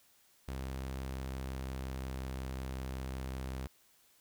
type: tone with pitch glide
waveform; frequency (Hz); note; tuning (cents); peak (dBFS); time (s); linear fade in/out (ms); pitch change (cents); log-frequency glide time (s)
sawtooth; 66 to 65.39; C2 to C2; +16 to 0; -34; 0.48-3.67; 0; -16; 0.95-2.41
effects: white hiss -67 dBFS RMS until 4.2 s